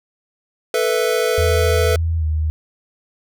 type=chord; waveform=square; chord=A suspended second; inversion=none; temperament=equal; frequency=440 / 493.9 / 659.3 Hz; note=A4 / B4 / E5; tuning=0 / 0 / 0 cents; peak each=-20 / -20 / -24 dBFS; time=0.74-1.96 s; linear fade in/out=2 ms
type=tone with pitch glide; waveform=sine; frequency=82.3 to 77.95 Hz; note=E2 to D#2; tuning=-2 to +4 cents; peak=-16 dBFS; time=1.38-2.5 s; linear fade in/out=0 ms; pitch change=-94 cents; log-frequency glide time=2.18-2.24 s
effects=none

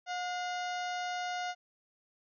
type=harmonic tone with a mistuned harmonic; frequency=720 Hz; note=F#5; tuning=47 cents flat; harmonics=1 / 2 / 3 / 4 / 5 / 6 / 7 / 8 / 9; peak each=-35 / -41 / -45 / -47 / -49 / -51 / -52 / -53 / -54 dBFS; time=0.06-1.55 s; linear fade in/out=50 ms; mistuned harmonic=3; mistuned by=-72 cents; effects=none

